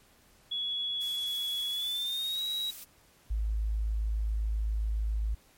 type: tone with pitch glide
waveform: sine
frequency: 3373 to 3852 Hz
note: G#7 to B7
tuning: +26 to -44 cents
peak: -30 dBFS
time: 0.51-2.71 s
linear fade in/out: 10 ms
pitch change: +230 cents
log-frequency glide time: 1.7-2.43 s
type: noise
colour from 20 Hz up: blue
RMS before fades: -44 dBFS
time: 1-2.85 s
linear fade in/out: 20 ms
type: tone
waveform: sine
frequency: 53.7 Hz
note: A1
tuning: 41 cents flat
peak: -27 dBFS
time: 3.3-5.35 s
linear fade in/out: 10 ms
effects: pink hiss -62 dBFS RMS until 5.57 s + MP3 64 kbps